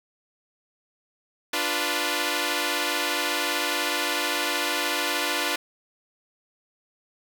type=chord; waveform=5% pulse; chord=B diminished; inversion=first; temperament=equal; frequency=293.7 / 349.2 / 493.9 Hz; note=D4 / F4 / B4; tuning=0 / 0 / 0 cents; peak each=-17 dBFS; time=1.53-5.56 s; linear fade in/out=5 ms; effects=none